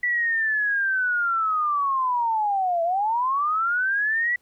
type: linear two-way sweep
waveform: sine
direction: down then up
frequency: 1968 to 659.3 to 1968 Hz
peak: -20 dBFS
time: 0.03-4.36 s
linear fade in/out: 5 ms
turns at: 2.83 s
effects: pink hiss -65 dBFS RMS until 4.41 s